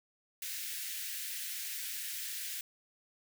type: high-pass noise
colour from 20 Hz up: white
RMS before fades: -40 dBFS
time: 0.42-2.61 s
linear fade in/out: 2 ms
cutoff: 1600 Hz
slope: 48 dB/octave
effects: none